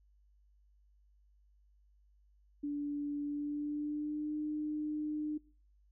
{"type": "tone with pitch glide", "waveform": "sine", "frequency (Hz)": [290, 302.5], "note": ["D4", "D#4"], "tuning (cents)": [-22, -49], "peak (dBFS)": -34, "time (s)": [2.63, 5.38], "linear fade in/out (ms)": 10, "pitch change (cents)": 73, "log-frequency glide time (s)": [3.24, 4.37], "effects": ["noise-tail reverb RT60 0.5 s tail -25 dB re dry", "added 50 Hz sine -64 dBFS peak until 5.91 s"]}